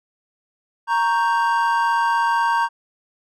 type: chord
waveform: triangle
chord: G diminished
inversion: first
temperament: equal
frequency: 932.3 / 1108.7 / 1568 Hz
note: Bb5 / Db6 / G6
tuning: 0 / 0 / 0 cents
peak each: -16 / -22 / -22 dBFS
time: 0.87-2.69 s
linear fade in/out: 50 ms
effects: none